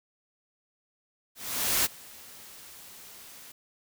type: noise with ADSR envelope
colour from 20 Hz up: white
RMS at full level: -24 dBFS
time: 1.35-3.52 s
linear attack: 500 ms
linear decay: 22 ms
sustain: -24 dB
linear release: 5 ms
effects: none